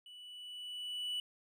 triangle tone with level ramp, 2960 Hz, F#7, in tune, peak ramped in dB -50 to -33 dBFS, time 0.06-1.2 s, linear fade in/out 2 ms, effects none

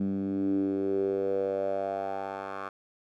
10% pulse tone with band-pass filter sweep, 97.5 Hz, G2, 9 cents flat, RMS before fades -30 dBFS, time 0-2.69 s, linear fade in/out 5 ms, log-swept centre 210 to 1100 Hz, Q 5.3, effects none

